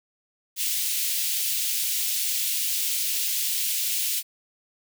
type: high-pass noise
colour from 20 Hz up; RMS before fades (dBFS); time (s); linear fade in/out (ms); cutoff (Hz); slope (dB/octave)
white; -26; 0.56-4.23; 50; 2500; 24
effects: none